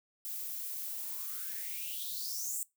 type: noise with high-pass filter sweep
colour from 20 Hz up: violet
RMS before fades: -39 dBFS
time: 0.25-2.63 s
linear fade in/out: 0 ms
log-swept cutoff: 270 to 8100 Hz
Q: 7
effects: noise-tail reverb RT60 0.2 s tail -22 dB re dry